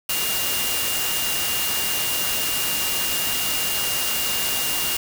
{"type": "tone in noise", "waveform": "sine", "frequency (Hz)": 2818, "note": "F7", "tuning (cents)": 15, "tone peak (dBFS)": -28, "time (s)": [0.09, 4.97], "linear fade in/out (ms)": 5, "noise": "white", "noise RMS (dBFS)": -24, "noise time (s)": [0.09, 4.97], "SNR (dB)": -7, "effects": []}